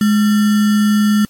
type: tone with sample-and-hold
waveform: sine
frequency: 209.8 Hz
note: G#3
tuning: 18 cents sharp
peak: -9 dBFS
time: 0.01-1.25 s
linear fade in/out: 2 ms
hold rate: 1575 Hz
effects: white hiss -50 dBFS RMS until 1.29 s + MP3 64 kbps